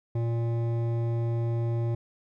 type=tone with hard clipping; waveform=sine; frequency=116.54 Hz; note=A#2; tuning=in tune; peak=-27 dBFS; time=0.15-1.95 s; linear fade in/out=5 ms; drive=12 dB; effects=none